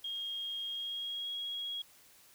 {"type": "tone with pitch glide", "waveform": "sine", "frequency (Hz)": [3248, 3305], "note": ["G#7", "G#7"], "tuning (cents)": [-39, -9], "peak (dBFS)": -36, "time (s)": [0.04, 1.82], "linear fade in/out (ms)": 5, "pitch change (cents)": 30, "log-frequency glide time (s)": [0.67, 1.35], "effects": ["white hiss -61 dBFS RMS until 2.34 s"]}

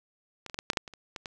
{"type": "clicks", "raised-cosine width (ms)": 0.2, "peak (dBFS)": [-23, -25, -19, -16, -6, -30, -8, -25, -29, -20, -20], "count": 11, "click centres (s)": [0.463, 0.498, 0.544, 0.589, 0.701, 0.733, 0.772, 0.878, 0.937, 1.162, 1.258], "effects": []}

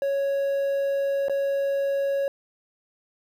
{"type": "tone with dropouts", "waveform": "triangle", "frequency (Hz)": 554.4, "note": "C#5", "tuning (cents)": 0, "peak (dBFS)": -20, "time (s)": [0.02, 2.28], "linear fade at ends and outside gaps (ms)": 1, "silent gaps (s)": [1.284, 1.296], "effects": ["9-bit"]}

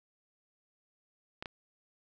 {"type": "clicks", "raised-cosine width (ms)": 0.3, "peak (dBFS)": -23, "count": 2, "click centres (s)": [1.425, 1.458], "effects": []}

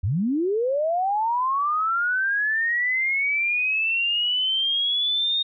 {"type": "linear sweep", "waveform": "sine", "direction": "up", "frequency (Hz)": [77.78, 3708], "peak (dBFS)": -20, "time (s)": [0.03, 5.43], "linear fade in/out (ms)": 10, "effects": []}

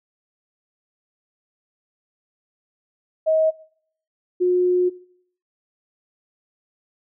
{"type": "tone pair in turn", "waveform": "sine", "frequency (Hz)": [634, 360.5], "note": ["D#5", "F#4"], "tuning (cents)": [32, -45], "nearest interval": "minor seventh", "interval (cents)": 977, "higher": "first", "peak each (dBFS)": -15, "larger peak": "neither", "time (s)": [[3.26, 3.51], [4.4, 4.9]], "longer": "second", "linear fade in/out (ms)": 20, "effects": ["noise-tail reverb RT60 0.6 s tail -20 dB re dry"]}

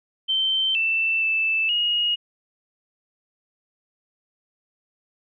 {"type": "tone with pitch steps", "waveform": "sine", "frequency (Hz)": [3107, 2663, 2639, 2877], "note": ["G7", "E7", "E7", "F#7"], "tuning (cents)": [-16, 17, 1, -49], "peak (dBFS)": -19, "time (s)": [0.28, 2.16], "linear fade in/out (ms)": 20, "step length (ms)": 470, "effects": []}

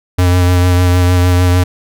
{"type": "tone with vibrato", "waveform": "square", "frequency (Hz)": 89.6, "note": "F2", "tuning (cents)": 45, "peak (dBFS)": -8, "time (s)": [0.18, 1.64], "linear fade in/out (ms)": 10, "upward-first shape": "sine", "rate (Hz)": 6.6, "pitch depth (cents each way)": 20, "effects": []}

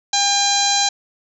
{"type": "harmonic tone", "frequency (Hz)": 803, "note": "G5", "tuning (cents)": 41, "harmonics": [1, 2, 3, 4, 5, 6, 7, 8, 9], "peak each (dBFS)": [-20, -28, -28, -27, -19, -28, -26, -23, -25], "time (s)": [0.13, 0.89], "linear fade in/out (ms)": 5, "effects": []}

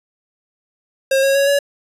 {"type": "tone with pitch steps", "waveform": "square", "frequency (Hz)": [537, 546.4, 555.9, 565.7], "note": ["C5", "C#5", "C#5", "C#5"], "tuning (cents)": [45, -25, 5, 35], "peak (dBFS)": -13, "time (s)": [1.11, 1.59], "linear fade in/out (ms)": 5, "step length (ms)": 120, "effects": ["resampled to 32000 Hz", "9-bit"]}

